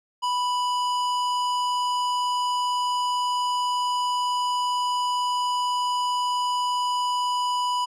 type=tone; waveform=square; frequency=987.8 Hz; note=B5; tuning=in tune; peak=-23 dBFS; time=0.22-7.86 s; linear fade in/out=20 ms; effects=low-pass 7000 Hz 12 dB/octave